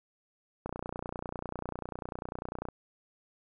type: click train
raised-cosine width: 1 ms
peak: -22 dBFS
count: 62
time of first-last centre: 0.66-2.687 s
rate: 30.1 Hz
effects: none